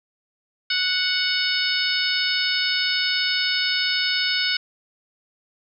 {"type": "harmonic tone", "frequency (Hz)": 739, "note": "F#5", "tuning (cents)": -2, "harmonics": [2, 3, 4, 5, 6, 7], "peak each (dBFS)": [-27, -27, -27, -27, -27, -27], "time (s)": [0.7, 4.57], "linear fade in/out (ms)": 5, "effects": []}